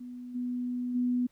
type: tone with level steps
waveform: sine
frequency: 246.9 Hz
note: B3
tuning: in tune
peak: -39 / -30 / -25 dBFS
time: 0-1.27 s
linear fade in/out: 10 ms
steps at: 0.34 / 0.94 s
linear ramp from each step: 20 ms
effects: pink hiss -70 dBFS RMS until 1.31 s